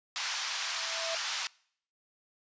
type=band-pass noise; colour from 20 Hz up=white; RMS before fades=-35 dBFS; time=0.16-1.47 s; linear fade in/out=0 ms; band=860 to 6000 Hz; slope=24 dB/octave
type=tone with exponential growth; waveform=sine; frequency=659.3 Hz; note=E5; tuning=in tune; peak=-32 dBFS; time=0.41-1.15 s; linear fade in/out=2 ms; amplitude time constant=160 ms
effects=noise-tail reverb RT60 0.6 s tail -24 dB re dry + resampled to 16000 Hz